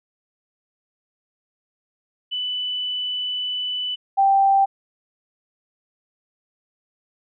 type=tone pair in turn; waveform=sine; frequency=2987 / 784.3 Hz; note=F#7 / G5; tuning=+16 / +1 cents; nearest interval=octave + major seventh; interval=2315 cents; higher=first; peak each=-23 / -13 dBFS; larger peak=second; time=2.31-3.96 / 4.17-4.66 s; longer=first; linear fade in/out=20 ms; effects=none